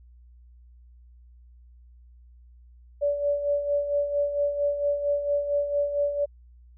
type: tone with tremolo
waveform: sine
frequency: 576 Hz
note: D5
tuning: 34 cents flat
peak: -20 dBFS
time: 3.01-6.26 s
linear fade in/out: 20 ms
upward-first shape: sine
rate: 4.4 Hz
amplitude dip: 60%
effects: added 60 Hz sine -49 dBFS peak until 6.77 s